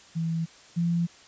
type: tone pair in turn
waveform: sine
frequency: 164.2 / 170.47 Hz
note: E3 / F3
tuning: -6 / -42 cents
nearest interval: minor second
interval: 64 cents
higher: second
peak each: -25 / -22 dBFS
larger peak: second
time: 0.15-0.46 / 0.76-1.07 s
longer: neither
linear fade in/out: 20 ms
effects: white hiss -52 dBFS RMS until 1.27 s + resampled to 16000 Hz